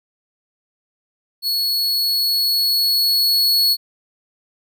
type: tone with level ramp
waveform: 45% pulse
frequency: 4372 Hz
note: C#8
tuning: 25 cents flat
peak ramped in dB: -17 to -12 dBFS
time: 1.42-3.77 s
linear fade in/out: 50 ms
effects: none